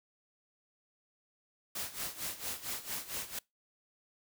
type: noise with tremolo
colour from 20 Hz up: white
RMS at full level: -37 dBFS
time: 1.75-3.39 s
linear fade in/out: 5 ms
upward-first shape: sine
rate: 4.4 Hz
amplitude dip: 80%
effects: noise-tail reverb RT60 0.2 s tail -25 dB re dry